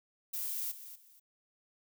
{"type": "noise with echo", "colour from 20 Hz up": "violet", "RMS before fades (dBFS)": -37, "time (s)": [0.33, 0.72], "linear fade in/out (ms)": 10, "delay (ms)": 240, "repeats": 2, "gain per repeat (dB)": -12, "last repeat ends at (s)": 1.2, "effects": []}